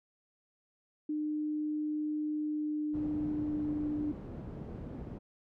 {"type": "tone with pitch glide", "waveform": "sine", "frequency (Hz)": [302.9, 298.4], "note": ["D#4", "D4"], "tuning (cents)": [-46, 28], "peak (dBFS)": -31, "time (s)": [1.09, 4.12], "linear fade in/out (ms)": 5, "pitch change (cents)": -26, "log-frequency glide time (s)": [2.33, 4.01]}
{"type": "low-pass noise", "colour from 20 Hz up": "white", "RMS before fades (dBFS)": -43, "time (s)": [2.93, 5.19], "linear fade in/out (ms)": 20, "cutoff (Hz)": 260, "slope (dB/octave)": 12}
{"effects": []}